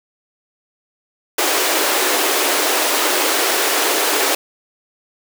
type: high-pass noise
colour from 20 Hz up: pink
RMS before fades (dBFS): -17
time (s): 1.38-4.35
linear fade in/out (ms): 5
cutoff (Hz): 310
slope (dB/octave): 48
effects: none